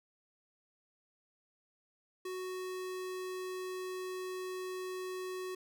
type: tone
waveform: square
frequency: 370 Hz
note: F#4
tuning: in tune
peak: -39 dBFS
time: 2.25-5.55 s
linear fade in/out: 5 ms
effects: none